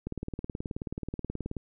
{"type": "click train", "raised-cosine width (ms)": 3, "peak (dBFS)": -21, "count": 29, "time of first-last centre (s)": [0.07, 1.567], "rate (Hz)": 18.7, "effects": []}